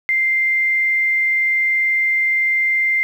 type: tone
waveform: sine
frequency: 2093 Hz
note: C7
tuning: in tune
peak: -14 dBFS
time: 0.09-3.03 s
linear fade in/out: 0 ms
effects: 8-bit